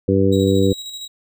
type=harmonic tone; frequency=97.2 Hz; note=G2; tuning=14 cents flat; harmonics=1 / 2 / 3 / 4 / 5; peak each=-19 / -19 / -19 / -19 / -19 dBFS; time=0.08-0.73 s; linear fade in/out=5 ms
type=tone with tremolo; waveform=35% pulse; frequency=3840 Hz; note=B7; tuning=49 cents flat; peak=-26 dBFS; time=0.32-1.08 s; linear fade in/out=10 ms; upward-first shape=square; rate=13 Hz; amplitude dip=40%
effects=none